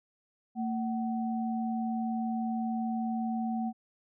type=tone pair together; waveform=sine; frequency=226.6 / 751.7 Hz; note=A#3 / F#5; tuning=-49 / +27 cents; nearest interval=octave + major sixth; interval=2076 cents; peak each=-30 / -36 dBFS; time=0.55-3.73 s; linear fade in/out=50 ms; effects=none